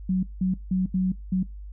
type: tone bursts at uneven times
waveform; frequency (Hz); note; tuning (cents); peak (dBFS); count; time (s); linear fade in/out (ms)
sine; 185.9; F#3; +8; -20; 5; 0.09-0.23 / 0.41-0.54 / 0.71-0.86 / 0.94-1.12 / 1.32-1.43; 5
effects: noise-tail reverb RT60 0.2 s tail -23 dB re dry + added 50 Hz sine -36 dBFS peak until 1.72 s